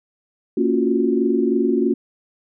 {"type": "chord", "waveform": "sine", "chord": "Gb major seventh", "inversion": "first", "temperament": "just", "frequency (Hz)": [231.2, 277.5, 346.9, 370], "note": ["Bb3", "Db4", "F4", "Gb4"], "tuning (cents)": [-14, 2, -12, 0], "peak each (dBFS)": -21, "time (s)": [0.57, 1.94], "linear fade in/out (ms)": 5, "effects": []}